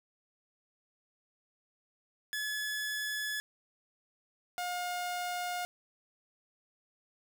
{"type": "tone pair in turn", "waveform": "sawtooth", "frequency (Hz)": [1709, 713.6], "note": ["G#6", "F5"], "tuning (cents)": [49, 37], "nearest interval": "octave + minor third", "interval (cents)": 1512, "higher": "first", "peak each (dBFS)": [-30, -30], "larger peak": "neither", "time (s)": [[2.33, 3.4], [4.58, 5.65]], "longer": "neither", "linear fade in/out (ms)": 0, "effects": []}